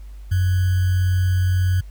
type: tone with sample-and-hold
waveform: sine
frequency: 91.7 Hz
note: F#2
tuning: 15 cents flat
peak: -15 dBFS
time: 0.31-1.81 s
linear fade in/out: 10 ms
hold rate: 1575 Hz
effects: added 50 Hz sine -34 dBFS peak until 1.9 s + pink hiss -57 dBFS RMS until 1.9 s